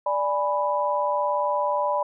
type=chord; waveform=sine; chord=G# diminished; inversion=second; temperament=equal; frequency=587.3 / 830.6 / 987.8 Hz; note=D5 / G#5 / B5; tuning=0 / 0 / 0 cents; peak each=-25 / -29 / -24 dBFS; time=0.06-2.03 s; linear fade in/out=5 ms; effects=none